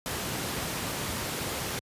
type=noise; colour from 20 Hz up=pink; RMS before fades=-32 dBFS; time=0.06-1.79 s; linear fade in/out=0 ms; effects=high-pass 80 Hz 12 dB/octave + resampled to 32000 Hz